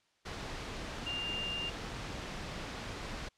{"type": "tone in noise", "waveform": "sine", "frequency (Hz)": 2800, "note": "F7", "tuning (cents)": 4, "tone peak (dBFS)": -35, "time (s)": [1.06, 1.7], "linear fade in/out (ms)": 10, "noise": "pink", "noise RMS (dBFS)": -41, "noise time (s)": [0.25, 3.29], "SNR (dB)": 3, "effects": ["white hiss -72 dBFS RMS until 3.37 s", "low-pass 5000 Hz 12 dB/octave"]}